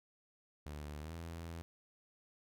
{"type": "tone with pitch glide", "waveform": "sawtooth", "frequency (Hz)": [74.2, 83.29], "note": ["D2", "E2"], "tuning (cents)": [18, 18], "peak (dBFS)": -40, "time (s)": [0.66, 1.62], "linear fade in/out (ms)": 0, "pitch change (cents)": 200, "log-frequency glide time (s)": [0.99, 1.14], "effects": []}